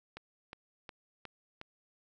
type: click train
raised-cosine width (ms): 0.3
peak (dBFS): -28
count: 5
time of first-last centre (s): 0.17-1.614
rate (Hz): 2.77
effects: none